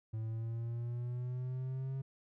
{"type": "exponential sweep", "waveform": "triangle", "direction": "up", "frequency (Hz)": [110, 135], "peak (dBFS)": -34, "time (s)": [0.13, 2.02], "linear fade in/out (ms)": 10, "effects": []}